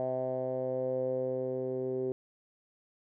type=tone with low-pass filter sweep; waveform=10% pulse; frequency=129.1 Hz; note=C3; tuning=23 cents flat; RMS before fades=-33 dBFS; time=0-2.12 s; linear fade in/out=0 ms; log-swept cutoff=650 to 410 Hz; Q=6; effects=none